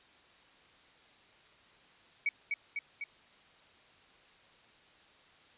sine tone with echo, 2260 Hz, C#7, 33 cents sharp, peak -27 dBFS, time 2.26-2.29 s, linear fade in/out 2 ms, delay 250 ms, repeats 3, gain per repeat -3 dB, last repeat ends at 3.04 s, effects white hiss -61 dBFS RMS until 5.57 s + resampled to 8000 Hz

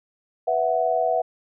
sine chord, B suspended fourth, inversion none, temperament equal, 493.9 / 659.3 / 740 Hz, B4 / E5 / F#5, 0 / 0 / 0 cents, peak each -26 / -22 / -23 dBFS, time 0.47-1.22 s, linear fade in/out 10 ms, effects none

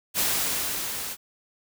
white noise with level ramp, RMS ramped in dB -23 to -34 dBFS, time 0.14-1.17 s, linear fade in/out 50 ms, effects none

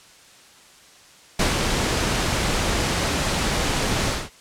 pink noise with ADSR envelope, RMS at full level -19 dBFS, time 1.39-4.3 s, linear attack 6 ms, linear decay 150 ms, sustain -3 dB, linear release 210 ms, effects white hiss -49 dBFS RMS until 4.4 s + low-pass 8000 Hz 12 dB/octave

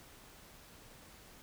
silence, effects pink hiss -57 dBFS RMS until 1.42 s

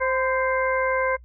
harmonic tone with a mistuned harmonic, 524 Hz, C5, 2 cents sharp, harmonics 1 / 2 / 3 / 4, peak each -23 / -26 / -28 / -29 dBFS, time 0-1.17 s, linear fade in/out 20 ms, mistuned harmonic 2, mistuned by -38 cents, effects noise-tail reverb RT60 0.1 s tail -25 dB re dry + added 60 Hz sine -44 dBFS peak until 1.24 s

